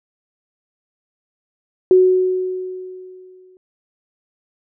sine tone with exponential decay, 370 Hz, F#4, in tune, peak -6 dBFS, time 1.91-3.57 s, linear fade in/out 1 ms, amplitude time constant 360 ms, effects none

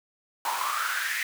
pink noise with high-pass filter sweep, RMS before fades -29 dBFS, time 0.45-1.23 s, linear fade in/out 2 ms, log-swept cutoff 890 to 2000 Hz, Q 7, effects none

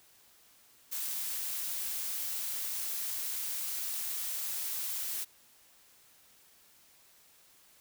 blue noise, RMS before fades -36 dBFS, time 0.91-5.25 s, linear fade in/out 20 ms, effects white hiss -62 dBFS RMS until 7.8 s

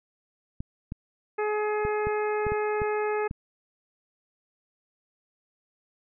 clicks, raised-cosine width 5 ms, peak -21 dBFS, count 8, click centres 0.605 / 0.921 / 1.851 / 2.07 / 2.467 / 2.52 / 2.818 / 3.311 s
harmonic tone, 422.6 Hz, G#4, 30 cents sharp, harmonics 1 / 2 / 3 / 4 / 5 / 6, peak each -26 / -32 / -36 / -38 / -40 / -42 dBFS, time 1.38-3.28 s, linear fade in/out 10 ms
effects none

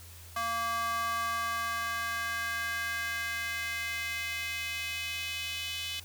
square tone with high-pass filter sweep, 230.8 Hz, A#3, 17 cents flat, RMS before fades -34 dBFS, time 0.36-6 s, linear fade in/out 5 ms, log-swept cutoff 1000 to 3000 Hz, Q 3.1, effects added 85 Hz sine -49 dBFS peak until 6.04 s + white hiss -52 dBFS RMS until 6.04 s

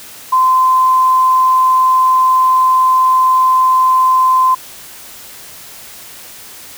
sine tone, 1032 Hz, C6, 24 cents flat, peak -7 dBFS, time 0.32-4.55 s, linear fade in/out 10 ms, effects white hiss -34 dBFS RMS until 6.77 s

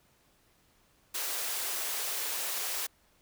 white high-pass noise, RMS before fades -34 dBFS, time 1.14-2.87 s, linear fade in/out 10 ms, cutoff 380 Hz, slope 24 dB/octave, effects pink hiss -67 dBFS RMS until 3.21 s

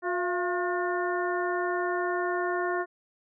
harmonic tone with a mistuned harmonic, 358.9 Hz, F4, 47 cents sharp, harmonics 1 / 2 / 3 / 4 / 5, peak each -29 / -32 / -34 / -35 / -36 dBFS, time 0.02-2.86 s, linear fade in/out 50 ms, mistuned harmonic 2, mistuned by -67 cents, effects none

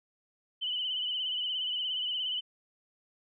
sine tone with vibrato, 3000 Hz, F#7, 23 cents sharp, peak -30 dBFS, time 0.61-2.41 s, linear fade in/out 20 ms, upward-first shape sine, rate 17 Hz, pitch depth 53 cents each way, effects none

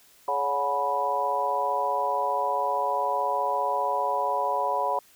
harmonic tone with a mistuned harmonic, 140.5 Hz, C#3, 24 cents sharp, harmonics 3 / 4 / 5 / 6 / 7, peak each -35 / -30 / -30 / -33 / -26 dBFS, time 0.28-4.99 s, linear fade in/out 2 ms, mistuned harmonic 5, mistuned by +61 cents, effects white hiss -57 dBFS RMS until 5.15 s

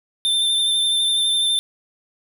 square tone with vibrato, 3569 Hz, A7, 24 cents sharp, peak -17 dBFS, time 0.25-1.59 s, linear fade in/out 0 ms, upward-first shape triangle, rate 12 Hz, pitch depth 24 cents each way, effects none

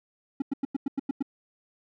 triangle tone bursts, 274.3 Hz, C#4, 18 cents flat, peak -22 dBFS, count 8, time 0.4-1.226 s, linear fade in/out 5 ms, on 21 ms, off 94 ms, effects none

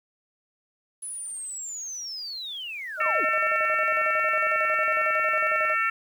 sine linear sweep, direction down, 10200 to 220 Hz, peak -32 dBFS, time 1.02-3.25 s, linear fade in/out 10 ms
sine tone with tremolo, 622.3 Hz, D#5, in tune, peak -27 dBFS, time 2.97-5.76 s, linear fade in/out 50 ms, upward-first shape square, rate 11 Hz, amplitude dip 70%
harmonic tone, 449.5 Hz, A4, 37 cents sharp, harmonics 3 / 4 / 5 / 6, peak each -25 / -27 / -29 / -31 dBFS, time 3-5.9 s, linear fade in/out 5 ms
effects 9-bit

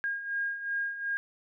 sine beating tone pair, 1621 / 1623.7 Hz, G#6 / G#6, -42 / -40 cents, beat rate 2.7 Hz, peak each -37 / -31 dBFS, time 0.04-1.17 s, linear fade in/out 0 ms, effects none

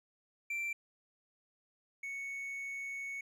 triangle tone pair in turn, 2349 / 2217 Hz, D7 / C#7, 0 / 0 cents, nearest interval minor second, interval 100 cents, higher first, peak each -33 / -37 dBFS, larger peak first, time 0.5-0.73 / 2.03-3.21 s, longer second, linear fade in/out 5 ms, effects none

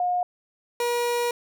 sine / 30% pulse tone pair in turn, 717 / 479.5 Hz, F5 / A#4, +45 / +49 cents, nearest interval perfect fifth, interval 696 cents, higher first, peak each -21 / -20 dBFS, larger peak second, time 0-0.23 / 0.8-1.31 s, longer second, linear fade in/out 2 ms, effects none

